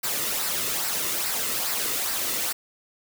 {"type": "noise with flanger", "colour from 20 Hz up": "white", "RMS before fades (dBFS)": -27, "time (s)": [0.03, 2.53], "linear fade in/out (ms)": 10, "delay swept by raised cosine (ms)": [0.3, 1.3], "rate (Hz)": 2.4, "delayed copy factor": -0.5, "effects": []}